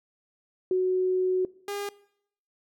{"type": "tone pair in turn", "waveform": ["sine", "sawtooth"], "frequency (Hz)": [370, 405.3], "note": ["F#4", "G#4"], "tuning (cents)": [0, -42], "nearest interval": "major second", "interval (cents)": 158, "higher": "second", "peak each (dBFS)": [-21, -27], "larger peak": "first", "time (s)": [[0.71, 1.45], [1.68, 1.89]], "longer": "first", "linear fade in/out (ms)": 2, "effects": ["noise-tail reverb RT60 0.7 s tail -21 dB re dry"]}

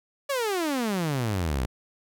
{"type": "exponential sweep", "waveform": "sawtooth", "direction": "down", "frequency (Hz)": [579, 58.5], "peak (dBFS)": -21, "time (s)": [0.29, 1.66], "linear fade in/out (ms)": 10, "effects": []}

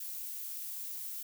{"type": "noise", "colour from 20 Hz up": "violet", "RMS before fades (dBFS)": -41, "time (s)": [0, 1.23], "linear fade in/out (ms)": 5, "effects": []}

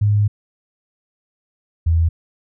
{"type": "tone pair in turn", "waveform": "sine", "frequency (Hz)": [103.83, 82.41], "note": ["G#2", "E2"], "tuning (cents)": [0, 0], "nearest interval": "major third", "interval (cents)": 400, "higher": "first", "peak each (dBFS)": -12, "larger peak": "neither", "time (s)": [[0.01, 0.28], [1.86, 2.09]], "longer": "first", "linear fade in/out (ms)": 10, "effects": []}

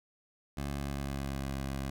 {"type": "tone with pitch glide", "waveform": "15% pulse", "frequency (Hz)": [70.3, 67.71], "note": ["C#2", "C#2"], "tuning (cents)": [25, -40], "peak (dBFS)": -28, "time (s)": [0.57, 1.9], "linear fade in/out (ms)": 5, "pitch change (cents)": -65, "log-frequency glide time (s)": [0.7, 1.52], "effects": []}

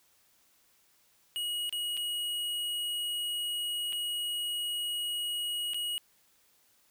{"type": "tone with dropouts", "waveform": "square", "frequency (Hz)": 2900, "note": "F#7", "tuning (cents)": -35, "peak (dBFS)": -32, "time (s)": [1.36, 5.98], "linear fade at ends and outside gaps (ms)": 0, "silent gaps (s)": [[1.694, 1.726], [1.969, 1.974], [3.925, 3.93], [5.735, 5.744]], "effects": ["white hiss -67 dBFS RMS until 6.9 s"]}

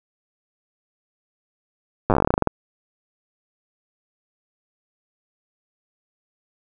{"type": "slowing click train", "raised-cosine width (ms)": 1, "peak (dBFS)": -3, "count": 17, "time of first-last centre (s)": [2.1, 2.473], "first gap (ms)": 8, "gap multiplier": 1.13, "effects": []}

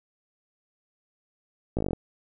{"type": "slowing click train", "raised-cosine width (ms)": 2, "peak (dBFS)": -14, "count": 9, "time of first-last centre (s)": [1.77, 1.932], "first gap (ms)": 17, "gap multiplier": 1.05, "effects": []}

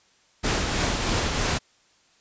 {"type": "noise with tremolo", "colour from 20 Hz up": "pink", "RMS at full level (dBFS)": -23, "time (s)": [0.43, 1.59], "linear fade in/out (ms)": 20, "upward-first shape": "triangle", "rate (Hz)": 3.1, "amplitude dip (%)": 35, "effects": ["white hiss -61 dBFS RMS until 2.2 s", "resampled to 16000 Hz"]}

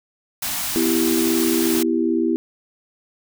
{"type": "band-stop noise", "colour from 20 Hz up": "white", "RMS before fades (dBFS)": -25, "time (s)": [0.42, 1.83], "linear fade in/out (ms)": 5, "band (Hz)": [320, 610], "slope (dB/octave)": 96}
{"type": "chord", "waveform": "sine", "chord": "E minor", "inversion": "second", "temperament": "equal", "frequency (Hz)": [246.9, 329.6, 392], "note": ["B3", "E4", "G4"], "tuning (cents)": [0, 0, 0], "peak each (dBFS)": [-22, -19, -24], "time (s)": [0.76, 2.36], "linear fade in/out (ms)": 0}
{"effects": []}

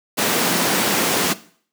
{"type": "high-pass noise", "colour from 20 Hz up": "pink", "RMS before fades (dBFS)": -19, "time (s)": [0.17, 1.34], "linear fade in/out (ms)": 20, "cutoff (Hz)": 170, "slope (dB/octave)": 24, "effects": ["noise-tail reverb RT60 0.5 s tail -17 dB re dry"]}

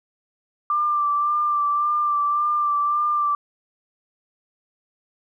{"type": "tone with vibrato", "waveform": "sine", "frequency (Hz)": 1182, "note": "D6", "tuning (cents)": 11, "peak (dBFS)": -18, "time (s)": [0.7, 3.35], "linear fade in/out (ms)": 2, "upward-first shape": "sine", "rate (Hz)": 1.8, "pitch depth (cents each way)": 25, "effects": ["10-bit"]}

